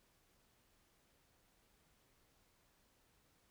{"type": "silence", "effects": ["pink hiss -74 dBFS RMS until 3.5 s"]}